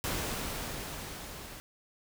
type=noise with level ramp; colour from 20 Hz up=pink; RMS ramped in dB=-33 to -46 dBFS; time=0.04-1.6 s; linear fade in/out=0 ms; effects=none